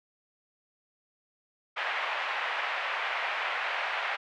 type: band-pass noise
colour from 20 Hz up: white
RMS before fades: -32 dBFS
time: 1.76-4.17 s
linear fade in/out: 20 ms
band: 630 to 2500 Hz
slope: 24 dB/octave
effects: none